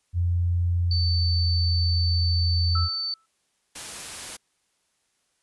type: tone with pitch glide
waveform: sine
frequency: 87.3 to 86.6 Hz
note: F2 to F2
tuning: 0 to -14 cents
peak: -20 dBFS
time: 0.13-2.89 s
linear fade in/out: 50 ms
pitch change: -14 cents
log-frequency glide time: 0.97-1.26 s
type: tone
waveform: sine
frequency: 4536 Hz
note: C#8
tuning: 39 cents sharp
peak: -26 dBFS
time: 0.91-3.14 s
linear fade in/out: 2 ms
type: tone with exponential decay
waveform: sine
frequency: 1316 Hz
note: E6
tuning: 3 cents flat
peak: -26 dBFS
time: 2.75-3.26 s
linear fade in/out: 5 ms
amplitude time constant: 110 ms
type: noise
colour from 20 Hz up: white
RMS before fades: -36 dBFS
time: 3.75-4.37 s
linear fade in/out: 10 ms
effects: white hiss -71 dBFS RMS until 5.42 s + resampled to 24000 Hz